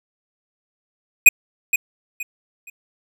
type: tone with echo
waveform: square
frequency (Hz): 2489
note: D#7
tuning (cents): 0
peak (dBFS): -4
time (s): 1.26-1.29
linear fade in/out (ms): 5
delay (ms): 470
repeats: 3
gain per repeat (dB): -11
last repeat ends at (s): 2.7
effects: none